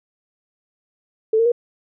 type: tone with pitch steps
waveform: sine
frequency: 440 / 458.4 / 477.6 Hz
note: A4 / A#4 / A#4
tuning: 0 / -29 / +42 cents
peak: -13 dBFS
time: 1.33-1.519 s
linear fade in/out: 5 ms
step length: 63 ms
effects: none